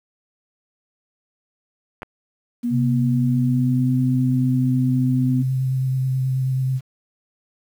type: clicks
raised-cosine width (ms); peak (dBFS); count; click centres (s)
0.5; -18; 2; 2.021 / 2.031
type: tone with pitch glide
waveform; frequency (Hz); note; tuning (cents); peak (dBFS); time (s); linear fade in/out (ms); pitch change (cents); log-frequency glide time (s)
sine; 240 to 254.3; B3 to C4; -49 to -49; -19; 2.63-5.43; 20; +100; 3.02-3.94
type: tone with vibrato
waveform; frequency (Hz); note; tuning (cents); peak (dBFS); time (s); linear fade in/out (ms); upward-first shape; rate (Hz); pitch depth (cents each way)
sine; 130.81; C3; 0; -18; 2.7-6.81; 50; sine; 9.3; 17
effects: 8-bit